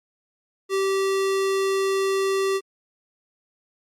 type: tone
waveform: square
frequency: 388.1 Hz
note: G4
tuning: 17 cents flat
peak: -21 dBFS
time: 0.69-2.61 s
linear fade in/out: 50 ms
effects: low-pass 11000 Hz 12 dB/octave + Opus 48 kbps